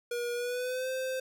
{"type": "tone with pitch glide", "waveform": "square", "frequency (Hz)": [479.3, 519.7], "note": ["A#4", "C5"], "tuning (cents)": [48, -12], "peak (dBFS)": -32, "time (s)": [0.11, 1.2], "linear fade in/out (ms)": 5, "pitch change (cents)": 140, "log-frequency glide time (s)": [0.34, 0.9], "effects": []}